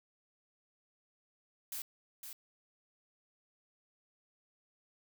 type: noise with echo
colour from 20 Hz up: blue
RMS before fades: -41 dBFS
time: 1.72-1.82 s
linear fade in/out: 2 ms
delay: 510 ms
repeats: 1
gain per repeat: -6 dB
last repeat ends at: 2.33 s
effects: none